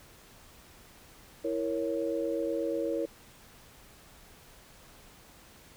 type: chord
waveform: sine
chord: A# diminished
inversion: second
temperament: equal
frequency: 329.6 / 466.2 / 554.4 Hz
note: E4 / A#4 / C#5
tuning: 0 / 0 / 0 cents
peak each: -33 dBFS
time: 1.44-3.06 s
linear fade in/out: 10 ms
effects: pink hiss -55 dBFS RMS until 5.76 s